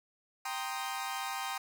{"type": "chord", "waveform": "sawtooth", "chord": "C minor seventh", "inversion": "second", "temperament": "equal", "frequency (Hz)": [784, 932.3, 1046.5, 1244.5], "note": ["G5", "Bb5", "C6", "Eb6"], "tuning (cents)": [0, 0, 0, 0], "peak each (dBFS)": [-35, -38, -38, -38], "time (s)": [0.45, 1.58], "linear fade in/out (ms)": 5, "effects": []}